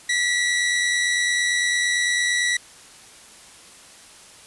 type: tone pair together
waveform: sawtooth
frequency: 1938.1 / 2027 Hz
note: B6 / B6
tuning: -33 / +45 cents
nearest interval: minor second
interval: 78 cents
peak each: -16 / -25 dBFS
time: 0.09-2.57 s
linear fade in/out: 5 ms
effects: white hiss -46 dBFS RMS until 4.46 s + resampled to 24000 Hz